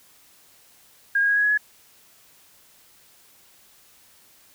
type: tone with pitch steps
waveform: sine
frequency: 1622 / 1636.1 / 1650.4 / 1664.7 / 1679.2 / 1693.8 Hz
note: G#6 / G#6 / G#6 / G#6 / G#6 / G#6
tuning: -41 / -26 / -11 / +4 / +19 / +34 cents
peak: -17 dBFS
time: 1.15-1.576 s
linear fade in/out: 5 ms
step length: 71 ms
effects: white hiss -55 dBFS RMS until 4.54 s